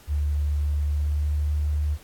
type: tone with pitch glide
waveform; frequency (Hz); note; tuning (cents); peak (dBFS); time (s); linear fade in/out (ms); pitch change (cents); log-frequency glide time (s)
sine; 73.42 to 74.49; D2 to D2; 0 to +25; -21; 0.07-1.98; 50; +25; 0.81-1.43
effects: pink hiss -51 dBFS RMS until 2.03 s + AAC 64 kbps